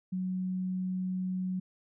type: tone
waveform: sine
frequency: 185 Hz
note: F#3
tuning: in tune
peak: -30 dBFS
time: 0.12-1.6 s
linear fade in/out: 10 ms
effects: none